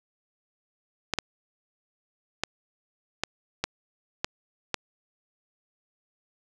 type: clicks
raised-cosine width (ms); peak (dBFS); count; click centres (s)
0.2; -8; 7; 1.137 / 1.187 / 2.436 / 3.236 / 3.64 / 4.245 / 4.743
effects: none